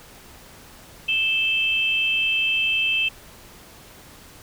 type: tone pair together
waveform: sine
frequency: 2635 / 3134 Hz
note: E7 / G7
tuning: -1 / -1 cents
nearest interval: minor third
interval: 300 cents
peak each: -20 / -24 dBFS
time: 1.08-3.09 s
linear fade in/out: 10 ms
effects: pink hiss -46 dBFS RMS until 4.42 s